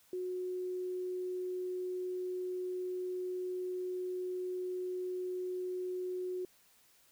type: tone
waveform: sine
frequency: 365.4 Hz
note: F#4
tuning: 22 cents flat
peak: -35 dBFS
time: 0.13-6.45 s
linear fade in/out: 2 ms
effects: white hiss -66 dBFS RMS until 7.11 s